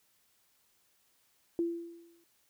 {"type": "tone with exponential decay", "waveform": "sine", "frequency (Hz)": 338.8, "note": "E4", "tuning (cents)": 48, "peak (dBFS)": -26, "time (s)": [1.59, 2.24], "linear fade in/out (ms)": 1, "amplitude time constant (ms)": 140, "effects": ["white hiss -71 dBFS RMS until 2.49 s"]}